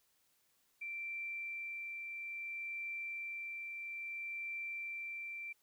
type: tone with tremolo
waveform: sine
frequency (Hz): 2349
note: D7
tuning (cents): 0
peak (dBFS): -39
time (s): 0.81-5.53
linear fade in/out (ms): 10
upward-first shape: triangle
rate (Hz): 0.6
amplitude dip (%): 30
effects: white hiss -75 dBFS RMS until 5.62 s